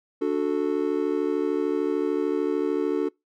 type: chord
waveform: triangle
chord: D major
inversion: none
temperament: just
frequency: 293.7 / 367.1 / 440.5 Hz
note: D4 / F#4 / A4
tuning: 0 / -14 / +2 cents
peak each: -24 dBFS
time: 0.21-3.09 s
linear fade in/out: 10 ms
effects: noise-tail reverb RT60 0.2 s tail -25 dB re dry + MP3 96 kbps